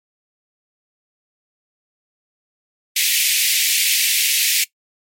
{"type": "high-pass noise", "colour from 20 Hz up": "pink", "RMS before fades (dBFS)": -17, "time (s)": [2.96, 4.64], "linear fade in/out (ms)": 5, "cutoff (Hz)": 2100, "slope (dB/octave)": 48, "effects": ["noise-tail reverb RT60 0.1 s tail -19 dB re dry", "MP3 64 kbps"]}